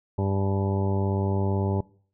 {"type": "harmonic tone with a mistuned harmonic", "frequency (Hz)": 98, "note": "G2", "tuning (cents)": 0, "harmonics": [1, 2, 3, 4, 5, 6, 7, 8, 9, 10], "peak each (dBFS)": [-24, -30, -35, -31, -39, -36, -45, -45, -36, -45], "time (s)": [0.18, 1.81], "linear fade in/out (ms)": 5, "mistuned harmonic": 9, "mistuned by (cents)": -34, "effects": ["noise-tail reverb RT60 0.5 s tail -22 dB re dry"]}